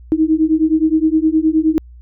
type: beating tone pair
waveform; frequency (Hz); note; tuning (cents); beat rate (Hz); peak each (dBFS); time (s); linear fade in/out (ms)
sine; 311.1 / 320.7; D#4 / E4; 0 / -48; 9.6; -14; 0.12-1.78; 0
effects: added 60 Hz sine -36 dBFS peak until 2.01 s